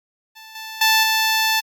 10% pulse tone with level steps, 880 Hz, A5, in tune, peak -31 / -23 / -5 / -8 dBFS, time 0.35-1.61 s, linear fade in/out 20 ms, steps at 0.55 / 0.81 / 1.03 s, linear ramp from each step 5 ms, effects Opus 48 kbps

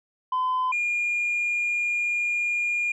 sine tone pair in turn, 1019 / 2419 Hz, C6 / D#7, -46 / -49 cents, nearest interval octave + minor third, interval 1497 cents, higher second, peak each -20 / -21 dBFS, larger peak first, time 0.32-0.72 / 0.72-2.92 s, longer second, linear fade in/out 5 ms, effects tanh soft clip ceiling -20 dBFS

